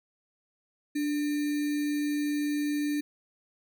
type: tone with sample-and-hold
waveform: sine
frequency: 293.7 Hz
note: D4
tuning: in tune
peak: -26 dBFS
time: 0.95-3.01 s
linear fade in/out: 10 ms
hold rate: 2100 Hz
effects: none